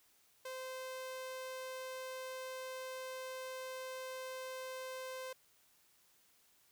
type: tone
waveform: sawtooth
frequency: 518 Hz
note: C5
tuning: 17 cents flat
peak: -39 dBFS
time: 0.45-5.33 s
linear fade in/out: 5 ms
effects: white hiss -70 dBFS RMS until 6.71 s